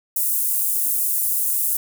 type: high-pass noise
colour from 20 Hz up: pink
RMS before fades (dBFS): -21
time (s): 0.16-1.77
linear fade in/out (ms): 5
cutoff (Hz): 10000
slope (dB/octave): 24
effects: none